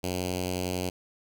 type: tone with notch filter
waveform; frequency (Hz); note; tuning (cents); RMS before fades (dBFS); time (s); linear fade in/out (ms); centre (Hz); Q
5% pulse; 91; F#2; -28; -31; 0.03-0.9; 10; 1200; 0.63
effects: none